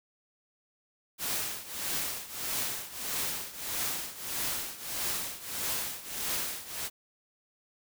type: noise with tremolo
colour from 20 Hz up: white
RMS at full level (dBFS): -31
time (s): 1.18-6.9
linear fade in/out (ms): 50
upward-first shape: triangle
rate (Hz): 1.6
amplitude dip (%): 85
effects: none